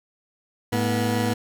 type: tone pair together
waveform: 20% pulse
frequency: 108.1 / 242.7 Hz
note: A2 / B3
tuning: -30 / -30 cents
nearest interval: octave + major second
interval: 1400 cents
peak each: -19 dBFS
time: 0.72-1.34 s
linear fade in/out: 10 ms
effects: none